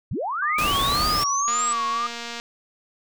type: linear sweep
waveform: sine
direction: up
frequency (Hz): 61.74 to 7920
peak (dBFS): -24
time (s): 0.11-1.73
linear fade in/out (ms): 5
type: tone with vibrato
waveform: sine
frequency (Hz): 1169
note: D6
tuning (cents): -8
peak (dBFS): -22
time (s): 0.42-2.07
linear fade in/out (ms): 5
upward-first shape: sine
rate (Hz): 1.9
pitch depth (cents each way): 100
type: noise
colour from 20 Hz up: pink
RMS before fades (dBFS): -27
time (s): 0.58-1.24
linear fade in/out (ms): 5
type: click train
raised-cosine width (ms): 0.2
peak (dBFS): -16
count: 217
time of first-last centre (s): 1.48-2.399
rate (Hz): 235
effects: none